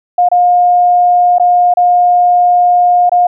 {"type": "tone with dropouts", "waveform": "sine", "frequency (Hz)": 712, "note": "F5", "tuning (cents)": 33, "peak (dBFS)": -5, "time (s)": [0.18, 3.27], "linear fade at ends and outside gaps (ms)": 5, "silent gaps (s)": [[0.288, 0.315], [1.384, 1.397], [1.739, 1.77], [3.095, 3.117]], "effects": []}